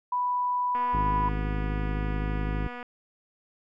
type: tone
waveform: sine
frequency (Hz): 987.8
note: B5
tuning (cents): 0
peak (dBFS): -24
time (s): 0.12-1.29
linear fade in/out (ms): 5
type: click train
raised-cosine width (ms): 0.5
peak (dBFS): -25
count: 508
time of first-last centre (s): 0.75-2.828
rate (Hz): 244
type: harmonic tone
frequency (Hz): 51.91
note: G#1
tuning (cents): 0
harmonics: 1 / 2 / 3 / 4 / 5 / 6 / 7 / 8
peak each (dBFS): -28 / -36 / -34 / -41 / -39 / -41 / -46 / -44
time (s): 0.93-2.68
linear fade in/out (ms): 10
effects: none